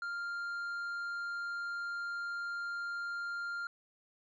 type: tone with tanh clipping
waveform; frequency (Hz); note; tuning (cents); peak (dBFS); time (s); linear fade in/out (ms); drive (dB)
sine; 1396.9; F6; 0; -37; 0.02-3.67; 2; 5
effects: none